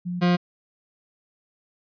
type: tone pair in turn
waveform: sine / 40% pulse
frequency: 177.5 / 176.89 Hz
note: F3 / F3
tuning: +28 / +22 cents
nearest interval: unison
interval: 6 cents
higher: first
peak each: -26 / -16 dBFS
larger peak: second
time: 0.05-0.21 / 0.21-0.37 s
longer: neither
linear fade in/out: 20 ms
effects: resampled to 11025 Hz